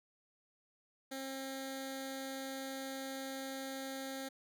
10% pulse tone with notch filter, 267.9 Hz, C4, 41 cents sharp, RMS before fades -43 dBFS, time 1.11-4.29 s, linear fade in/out 10 ms, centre 1100 Hz, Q 1.2, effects none

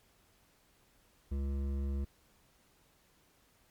triangle tone with hard clipping, 69 Hz, C#2, 7 cents flat, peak -34 dBFS, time 1.31-2.05 s, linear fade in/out 10 ms, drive 15 dB, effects pink hiss -68 dBFS RMS until 3.7 s + MP3 96 kbps

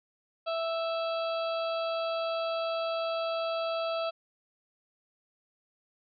harmonic tone, 659.3 Hz, E5, in tune, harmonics 1 / 2 / 4 / 5 / 6 / 7, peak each -30 / -36 / -42 / -44 / -46 / -47 dBFS, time 0.46-4.11 s, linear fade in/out 20 ms, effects none

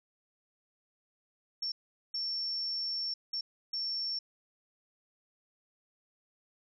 sine tone bursts at uneven times, 5440 Hz, F8, 46 cents flat, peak -32 dBFS, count 4, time 1.62-1.72 / 2.14-3.14 / 3.33-3.41 / 3.73-4.19 s, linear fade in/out 5 ms, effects none

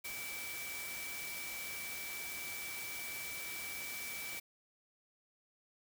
sine tone in noise, 2309 Hz, D7, 30 cents flat, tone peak -44 dBFS, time 0.04-4.4 s, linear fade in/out 10 ms, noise white, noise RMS -45 dBFS, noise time 0.04-4.4 s, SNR -2 dB, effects none

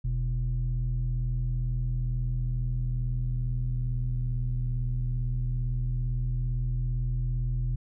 sine tone pair together, 41.2 / 123.47 Hz, E1 / B2, 0 / 0 cents, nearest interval octave + perfect fifth, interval 1900 cents, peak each -27 dBFS, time 0.04-7.76 s, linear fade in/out 10 ms, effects tanh soft clip ceiling -21 dBFS

